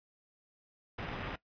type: noise with sample-and-hold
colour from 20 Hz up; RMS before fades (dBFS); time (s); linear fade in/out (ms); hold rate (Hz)
pink; -40; 0.98-1.36; 10; 4410
effects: noise-tail reverb RT60 0.1 s tail -18 dB re dry + resampled to 11025 Hz